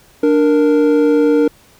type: tone pair together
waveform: triangle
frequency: 294.4 / 466.2 Hz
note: D4 / A#4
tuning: +4 / 0 cents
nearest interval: minor sixth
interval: 796 cents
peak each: -10 dBFS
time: 0.23-1.48 s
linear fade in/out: 5 ms
effects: pink hiss -48 dBFS RMS until 1.79 s